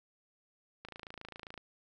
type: click train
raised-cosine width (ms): 0.3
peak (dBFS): -29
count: 21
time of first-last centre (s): 0.85-1.577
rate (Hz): 27.5
effects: none